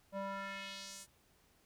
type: tone with band-pass filter sweep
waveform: square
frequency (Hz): 196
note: G3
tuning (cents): 0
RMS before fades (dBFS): -44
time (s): 0.12-1.07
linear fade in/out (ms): 50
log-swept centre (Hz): 620 to 9600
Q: 1.6
effects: pink hiss -70 dBFS RMS until 1.65 s